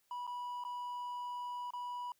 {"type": "tone with dropouts", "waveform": "triangle", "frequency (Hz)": 979, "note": "B5", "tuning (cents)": -15, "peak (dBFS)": -37, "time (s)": [0.11, 2.12], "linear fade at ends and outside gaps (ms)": 2, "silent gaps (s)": [[0.268, 0.275], [0.639, 0.649], [1.706, 1.735]], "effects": ["white hiss -75 dBFS RMS until 2.19 s"]}